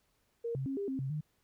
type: tone with pitch steps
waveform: sine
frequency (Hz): 466.1 / 133.9 / 271 / 400.7 / 265.9 / 134.2 / 151.8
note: A#4 / C3 / C#4 / G4 / C4 / C3 / D#3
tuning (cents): 0 / +40 / -39 / +38 / +28 / +44 / -42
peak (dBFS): -33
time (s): 0.44-1.21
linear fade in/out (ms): 10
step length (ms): 110
effects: pink hiss -75 dBFS RMS until 1.43 s